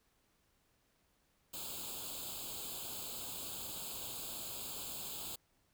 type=noise with comb filter; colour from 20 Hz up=white; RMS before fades=-44 dBFS; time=1.53-5.36 s; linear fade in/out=10 ms; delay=0.26 ms; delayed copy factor=+1; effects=pink hiss -75 dBFS RMS until 5.73 s